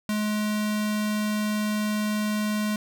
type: tone with notch filter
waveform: square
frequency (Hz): 211.5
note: G#3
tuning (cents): +32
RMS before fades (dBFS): -26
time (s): 0.09-2.76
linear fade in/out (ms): 2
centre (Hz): 430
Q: 0.73
effects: none